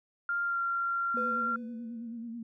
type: tone with pitch glide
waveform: sine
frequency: 1396.9 to 1378.5 Hz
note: F6 to F6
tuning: 0 to -23 cents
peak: -28 dBFS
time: 0.29-1.56 s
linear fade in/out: 2 ms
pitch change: -23 cents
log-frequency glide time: 0.44-0.59 s
type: tone with vibrato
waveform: sine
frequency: 231.6 Hz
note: A#3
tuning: 11 cents flat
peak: -37 dBFS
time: 1.14-2.43 s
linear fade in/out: 5 ms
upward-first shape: sine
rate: 9.2 Hz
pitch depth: 55 cents each way
type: tone with exponential decay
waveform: triangle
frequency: 498.5 Hz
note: B4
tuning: 16 cents sharp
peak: -32 dBFS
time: 1.17-2.32 s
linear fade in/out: 1 ms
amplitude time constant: 250 ms
effects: none